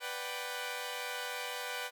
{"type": "chord", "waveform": "10% pulse", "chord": "G major seventh", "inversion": "first", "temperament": "equal", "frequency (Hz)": [493.9, 587.3, 740, 784], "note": ["B4", "D5", "F#5", "G5"], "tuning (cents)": [0, 0, 0, 0], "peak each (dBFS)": [-32, -36, -38, -35], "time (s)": [0, 1.91], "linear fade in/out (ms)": 50, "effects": []}